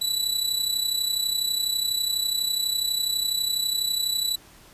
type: tone with amplitude modulation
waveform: sawtooth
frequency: 3951 Hz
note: B7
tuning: in tune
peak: -17 dBFS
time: 0.01-4.36 s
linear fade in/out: 10 ms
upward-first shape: sine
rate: 32.1 Hz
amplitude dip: 65%
effects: pink hiss -51 dBFS RMS until 4.73 s + resampled to 32000 Hz